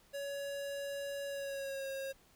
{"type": "tone with pitch glide", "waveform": "square", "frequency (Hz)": [562, 540.7], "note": ["C#5", "C#5"], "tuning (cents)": [24, -43], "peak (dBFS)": -39, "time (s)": [0.13, 2.13], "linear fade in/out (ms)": 20, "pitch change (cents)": -67, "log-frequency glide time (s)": [1.26, 1.89], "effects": ["pink hiss -66 dBFS RMS until 2.35 s"]}